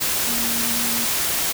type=tone in noise; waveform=sine; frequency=233.9 Hz; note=A#3; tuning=6 cents sharp; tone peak=-29 dBFS; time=0.26-1.06 s; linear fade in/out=20 ms; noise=white; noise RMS=-22 dBFS; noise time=0-1.53 s; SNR=-10 dB; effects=none